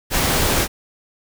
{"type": "noise", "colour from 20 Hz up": "pink", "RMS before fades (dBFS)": -18, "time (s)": [0.1, 0.68], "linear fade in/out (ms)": 50, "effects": []}